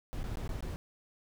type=noise with dropouts; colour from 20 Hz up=brown; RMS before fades=-37 dBFS; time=0.13-0.76 s; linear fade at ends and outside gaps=0 ms; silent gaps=0.232-0.24 / 0.356-0.372 / 0.477-0.492 / 0.606-0.625 s; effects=none